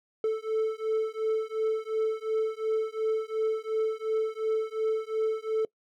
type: beating tone pair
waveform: triangle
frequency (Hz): 438 / 440.8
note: A4 / A4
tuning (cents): -8 / +3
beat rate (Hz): 2.8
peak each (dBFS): -27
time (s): 0.24-5.65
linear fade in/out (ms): 2
effects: noise-tail reverb RT60 0.1 s tail -24 dB re dry